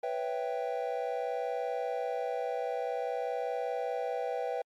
triangle chord, C# half-diminished seventh, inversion third, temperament equal, 493.9 / 554.4 / 659.3 / 784 Hz, B4 / C#5 / E5 / G5, 0 / 0 / 0 / 0 cents, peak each -33 / -38 / -36 / -35 dBFS, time 0.03-4.62 s, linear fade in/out 5 ms, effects AAC 64 kbps

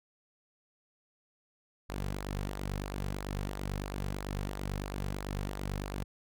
sawtooth tone with flanger, 49 Hz, G1, in tune, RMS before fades -37 dBFS, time 1.89-6.04 s, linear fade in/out 10 ms, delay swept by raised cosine 0.31 to 3.41 ms, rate 3 Hz, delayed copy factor -0.5, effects none

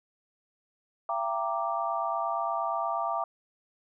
sine chord, E half-diminished seventh, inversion none, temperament equal with one note detuned, 675.4 / 784 / 932.3 / 1174.7 Hz, E5 / G5 / Bb5 / D6, +42 / 0 / 0 / 0 cents, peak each -32 / -34 / -34 / -32 dBFS, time 1.09-3.24 s, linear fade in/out 2 ms, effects none

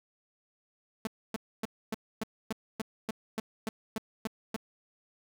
sawtooth tone bursts, 220 Hz, A3, in tune, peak -27 dBFS, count 13, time 1.05-4.563 s, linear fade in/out 2 ms, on 21 ms, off 270 ms, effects none

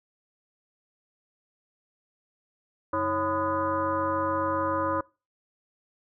sine tone with frequency modulation, 778 Hz, G5, 13 cents flat, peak -24 dBFS, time 2.93-5.01 s, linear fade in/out 5 ms, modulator 229 Hz, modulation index 2.3, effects noise-tail reverb RT60 0.3 s tail -23 dB re dry

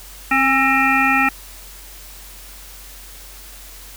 harmonic tone with a mistuned harmonic, 266.7 Hz, C4, 33 cents sharp, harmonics 1 / 3 / 5 / 7 / 9 / 10, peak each -21 / -20 / -19 / -19 / -19 / -25 dBFS, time 0.31-1.29 s, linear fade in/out 5 ms, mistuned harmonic 3, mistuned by +28 cents, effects added 46 Hz sine -40 dBFS peak until 3.96 s + white hiss -40 dBFS RMS until 3.96 s

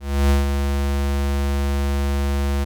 square tone with ADSR envelope, 70 Hz, C#2, 18 cents sharp, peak -13 dBFS, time 0-2.65 s, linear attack 300 ms, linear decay 150 ms, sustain -6 dB, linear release 18 ms, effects none

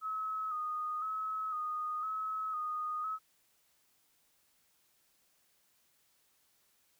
sine tone with vibrato, 1261 Hz, D#6, 23 cents sharp, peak -34 dBFS, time 0.01-3.19 s, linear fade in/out 50 ms, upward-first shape square, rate 0.99 Hz, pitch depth 34 cents each way, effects white hiss -72 dBFS RMS until 6.99 s

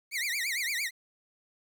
sawtooth tone with vibrato, 2100 Hz, C7, 6 cents sharp, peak -26 dBFS, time 0.11-0.91 s, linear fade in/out 50 ms, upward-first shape triangle, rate 8.8 Hz, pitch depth 260 cents each way, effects 10-bit

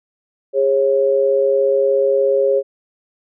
sine tone pair together, 408.2 / 545 Hz, G#4 / C#5, -30 / -29 cents, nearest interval perfect fourth, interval 501 cents, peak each -16 / -14 dBFS, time 0.53-2.63 s, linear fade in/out 50 ms, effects none

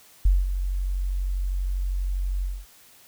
sine tone with ADSR envelope, 46.23 Hz, F#1, 1 cent flat, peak -13 dBFS, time 0.25-2.66 s, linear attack 6 ms, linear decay 200 ms, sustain -10 dB, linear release 230 ms, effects white hiss -53 dBFS RMS until 3.07 s

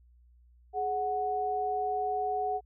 sine tone pair together, 419.8 / 740 Hz, G#4 / F#5, +19 / 0 cents, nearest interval minor seventh, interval 981 cents, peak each -34 / -29 dBFS, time 0.73-2.61 s, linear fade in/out 50 ms, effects added 60 Hz sine -57 dBFS peak until 2.65 s

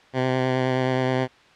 10% pulse tone with vibrato, 129.1 Hz, C3, 23 cents flat, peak -12 dBFS, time 0.13-1.28 s, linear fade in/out 50 ms, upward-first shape sine, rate 9.5 Hz, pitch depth 17 cents each way, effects white hiss -52 dBFS RMS until 1.55 s + low-pass 3000 Hz 12 dB/octave

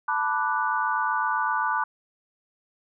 sine chord, B minor seventh, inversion third, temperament equal, 880 / 987.8 / 1174.7 / 1480 Hz, A5 / B5 / D6 / F#6, 0 / 0 / 0 / 0 cents, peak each -28 dBFS, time 0.08-1.84 s, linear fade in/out 5 ms, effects none

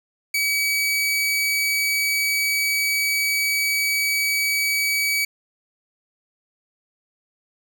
sawtooth tone, 2278 Hz, C#7, 47 cents sharp, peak -16 dBFS, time 0.34-5.25 s, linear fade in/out 5 ms, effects none

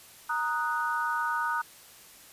sine chord, D# minor, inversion second, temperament equal, 932.3 / 1244.5 / 1480 Hz, A#5 / D#6 / F#6, 0 / 0 / 0 cents, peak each -31 dBFS, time 0.29-1.62 s, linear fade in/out 10 ms, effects white hiss -52 dBFS RMS until 2.32 s + resampled to 32000 Hz

